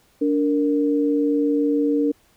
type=tone pair together; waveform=sine; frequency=289.6 / 463.7 Hz; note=D4 / A#4; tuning=-24 / -9 cents; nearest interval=minor sixth; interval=815 cents; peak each=-18 / -22 dBFS; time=0.21-2.12 s; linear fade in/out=10 ms; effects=pink hiss -59 dBFS RMS until 2.36 s